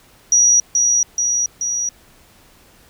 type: tone with echo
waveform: sine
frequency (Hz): 5790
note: F#8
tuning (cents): -38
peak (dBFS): -9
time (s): 0.32-0.6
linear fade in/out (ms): 2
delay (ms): 430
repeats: 3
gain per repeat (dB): -3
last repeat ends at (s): 1.89
effects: pink hiss -50 dBFS RMS until 2.89 s